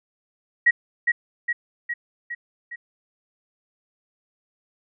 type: tone with echo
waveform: sine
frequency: 1907 Hz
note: A#6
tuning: 39 cents sharp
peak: -12 dBFS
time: 0.66-0.71 s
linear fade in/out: 10 ms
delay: 410 ms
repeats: 5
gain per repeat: -4 dB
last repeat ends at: 2.76 s
effects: none